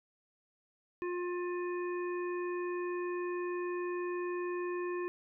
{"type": "harmonic tone", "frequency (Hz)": 354.7, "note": "F4", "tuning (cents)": 27, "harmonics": [1, 3, 5, 7], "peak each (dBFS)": [-34, -43, -47, -50], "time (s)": [1.02, 5.08], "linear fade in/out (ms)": 0, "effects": []}